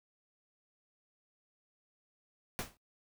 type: noise with exponential decay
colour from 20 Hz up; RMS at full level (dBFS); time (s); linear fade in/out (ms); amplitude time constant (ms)
pink; -34; 2.59-2.77; 0; 37
effects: noise-tail reverb RT60 0.1 s tail -21 dB re dry